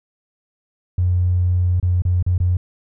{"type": "tone with dropouts", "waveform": "triangle", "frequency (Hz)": 89.6, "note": "F2", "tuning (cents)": 45, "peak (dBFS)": -10, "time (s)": [0.98, 2.57], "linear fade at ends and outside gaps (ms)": 5, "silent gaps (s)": [[1.8, 1.827], [2.021, 2.051], [2.227, 2.264], [2.38, 2.401]], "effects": ["tanh soft clip ceiling -12 dBFS"]}